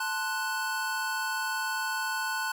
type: chord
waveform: square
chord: F# diminished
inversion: first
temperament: equal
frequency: 880 / 1046.5 / 1480 Hz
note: A5 / C6 / F#6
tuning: 0 / 0 / 0 cents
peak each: -35 / -38 / -32 dBFS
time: 0-2.52 s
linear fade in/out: 5 ms
effects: none